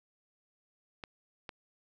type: clicks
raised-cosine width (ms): 0.3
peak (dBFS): -25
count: 2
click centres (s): 1.038 / 1.492
effects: none